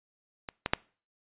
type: clicks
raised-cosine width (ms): 0.3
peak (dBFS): -21 / -12 / -6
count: 3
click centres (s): 0.488 / 0.661 / 0.735
effects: noise-tail reverb RT60 0.4 s tail -24 dB re dry + resampled to 8000 Hz